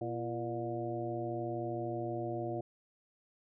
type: harmonic tone with a mistuned harmonic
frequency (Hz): 119.2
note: A#2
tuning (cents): +39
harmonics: 1 / 2 / 3 / 4 / 5 / 6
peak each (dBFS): -41 / -46 / -38 / -47 / -42 / -42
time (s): 0.01-2.61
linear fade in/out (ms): 5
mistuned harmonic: 3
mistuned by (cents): -64
effects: none